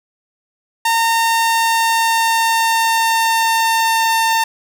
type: tone with pitch glide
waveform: sawtooth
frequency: 914 to 903 Hz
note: A#5 to A5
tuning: -34 to +45 cents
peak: -9 dBFS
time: 0.85-4.44 s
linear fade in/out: 5 ms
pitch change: -21 cents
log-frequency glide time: 1.03-4.32 s
effects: none